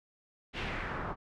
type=noise with low-pass filter sweep; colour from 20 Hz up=pink; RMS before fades=-37 dBFS; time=0.53-1.16 s; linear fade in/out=50 ms; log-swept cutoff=3100 to 1100 Hz; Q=2; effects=none